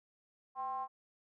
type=ring-modulated tone; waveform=triangle; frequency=138.59 Hz; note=C#3; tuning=in tune; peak=-31 dBFS; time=0.55-0.88 s; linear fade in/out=50 ms; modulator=921 Hz; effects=none